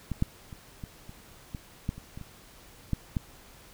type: clicks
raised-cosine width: 5 ms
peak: -18 / -12 / -29 / -25 / -30 / -23 / -16 / -30 / -28 / -29 / -14 / -15 dBFS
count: 12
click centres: 0.117 / 0.224 / 0.528 / 0.838 / 1.094 / 1.548 / 1.891 / 1.98 / 2.175 / 2.213 / 2.933 / 3.168 s
effects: pink hiss -53 dBFS RMS until 3.73 s